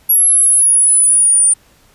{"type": "exponential sweep", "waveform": "sine", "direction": "down", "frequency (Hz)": [11360, 9230], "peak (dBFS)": -7, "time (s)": [0.09, 1.54], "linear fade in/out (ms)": 10, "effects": ["pink hiss -50 dBFS RMS until 1.94 s", "resampled to 32000 Hz"]}